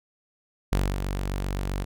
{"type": "tone with ADSR envelope", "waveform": "sawtooth", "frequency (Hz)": 47.65, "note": "G1", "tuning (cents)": -48, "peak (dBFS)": -16, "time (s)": [0.72, 1.85], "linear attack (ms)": 9, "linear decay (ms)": 220, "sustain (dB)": -7, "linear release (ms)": 16, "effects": []}